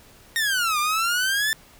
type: exponential two-way sweep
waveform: sawtooth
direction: down then up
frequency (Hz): 1867 to 1184 to 1783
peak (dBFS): -17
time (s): 0.36-1.53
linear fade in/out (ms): 0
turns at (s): 0.79
effects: pink hiss -51 dBFS RMS until 1.79 s